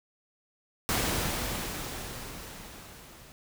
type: noise with level ramp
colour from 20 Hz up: pink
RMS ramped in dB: -27 to -52 dBFS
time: 0.89-3.32 s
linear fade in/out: 0 ms
effects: none